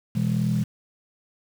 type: chord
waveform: sine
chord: E major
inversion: second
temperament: equal with one note detuned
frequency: 123.47 / 164.81 / 205.3 Hz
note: B2 / E3 / G#3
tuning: 0 / 0 / -20 cents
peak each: -24 dBFS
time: 0.15-0.64 s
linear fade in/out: 10 ms
effects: tanh soft clip ceiling -14 dBFS + 7-bit